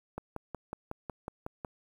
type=click train; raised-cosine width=1 ms; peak=-23 dBFS; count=9; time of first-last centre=0.18-1.648 s; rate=5.45 Hz; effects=9-bit